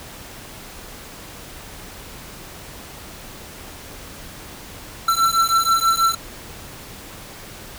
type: beating tone pair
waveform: square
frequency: 1341 / 1347.2 Hz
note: E6 / E6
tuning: +29 / +37 cents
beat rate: 6.2 Hz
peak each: -19 dBFS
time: 5.08-6.15 s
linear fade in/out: 5 ms
effects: pink hiss -38 dBFS RMS until 7.78 s